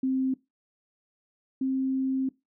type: tone pair in turn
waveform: sine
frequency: 262.4 / 264.4 Hz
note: C4 / C4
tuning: +5 / +18 cents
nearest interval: unison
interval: 13 cents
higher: second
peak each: -23 / -24 dBFS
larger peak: first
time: 0.03-0.34 / 1.61-2.29 s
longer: second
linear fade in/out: 5 ms
effects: noise-tail reverb RT60 0.2 s tail -20 dB re dry